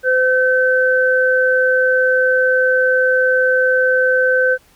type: tone pair together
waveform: sine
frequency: 512.2 / 1535 Hz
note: C5 / G6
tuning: -37 / -37 cents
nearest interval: octave + perfect fifth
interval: 1900 cents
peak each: -14 / -14 dBFS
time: 0.03-4.58 s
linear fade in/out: 50 ms
effects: pink hiss -52 dBFS RMS until 4.75 s